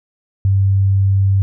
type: tone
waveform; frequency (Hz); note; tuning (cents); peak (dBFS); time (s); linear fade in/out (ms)
sine; 97.5; G2; -9; -10; 0.45-1.42; 0
effects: none